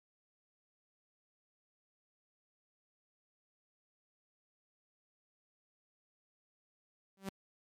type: tone with exponential growth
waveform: sawtooth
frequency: 193.9 Hz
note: G3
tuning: 19 cents flat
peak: -31 dBFS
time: 7.17-7.29 s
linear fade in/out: 2 ms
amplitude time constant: 26 ms
effects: MP3 96 kbps